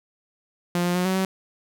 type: tone with pitch steps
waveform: sawtooth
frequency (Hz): 175.3 / 176.6 / 180.2 / 187.9 / 189.7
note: F3 / F3 / F#3 / F#3 / F#3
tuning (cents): +7 / +20 / -45 / +27 / +43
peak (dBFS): -17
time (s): 0.75-1.25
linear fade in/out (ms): 2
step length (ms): 100
effects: none